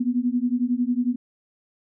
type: beating tone pair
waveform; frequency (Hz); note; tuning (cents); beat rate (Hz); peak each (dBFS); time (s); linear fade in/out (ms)
sine; 240 / 251; B3 / B3; -49 / +28; 11; -23; 0-1.16; 10
effects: none